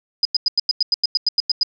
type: tone bursts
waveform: sine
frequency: 4978 Hz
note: D#8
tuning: in tune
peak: -13 dBFS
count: 13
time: 0.23-1.632 s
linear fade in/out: 2 ms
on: 22 ms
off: 93 ms
effects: none